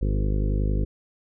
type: harmonic tone with a mistuned harmonic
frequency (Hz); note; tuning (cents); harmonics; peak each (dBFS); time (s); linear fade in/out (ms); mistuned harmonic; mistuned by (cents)
51; G#1; -31; 1 / 2 / 3 / 4 / 5 / 6 / 7 / 8 / 9 / 10; -22 / -28 / -32 / -34 / -36 / -38 / -39 / -40 / -41 / -42; 0.01-0.85; 10; 7; +15
effects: none